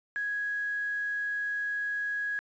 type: tone with quantisation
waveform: sine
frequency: 1663 Hz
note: G#6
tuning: 2 cents sharp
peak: -29 dBFS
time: 0.16-2.39 s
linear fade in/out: 0 ms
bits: 9
effects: resampled to 16000 Hz